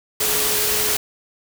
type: tone in noise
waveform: sine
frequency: 424.6 Hz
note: G#4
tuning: 38 cents sharp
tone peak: -29 dBFS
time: 0.2-0.97 s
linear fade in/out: 5 ms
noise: white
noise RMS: -20 dBFS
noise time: 0.2-0.97 s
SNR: -12 dB
effects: none